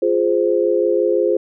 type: chord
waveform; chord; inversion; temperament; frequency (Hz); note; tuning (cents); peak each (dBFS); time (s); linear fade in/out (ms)
sine; F minor; none; equal with one note detuned; 349.2 / 415.3 / 520.2; F4 / Ab4 / C5; 0 / 0 / -10; -18; 0.02-1.37; 5
effects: none